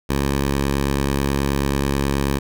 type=tone; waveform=10% pulse; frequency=69.3 Hz; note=C#2; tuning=in tune; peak=-10 dBFS; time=0.09-2.39 s; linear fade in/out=10 ms; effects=none